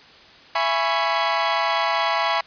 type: chord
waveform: sawtooth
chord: C# minor seventh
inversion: first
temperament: equal with one note detuned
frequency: 668.5 / 830.6 / 987.8 / 1108.7 Hz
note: E5 / G#5 / B5 / C#6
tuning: +24 / 0 / 0 / 0 cents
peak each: -21 dBFS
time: 0.55-2.41 s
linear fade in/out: 5 ms
effects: white hiss -47 dBFS RMS until 2.46 s + resampled to 11025 Hz